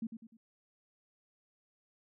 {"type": "tone with echo", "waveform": "sine", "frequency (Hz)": 226.3, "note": "A3", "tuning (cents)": 49, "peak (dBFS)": -34, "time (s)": [0.02, 0.07], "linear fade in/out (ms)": 5, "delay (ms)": 100, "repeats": 3, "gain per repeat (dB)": -8, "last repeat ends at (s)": 0.37, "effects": []}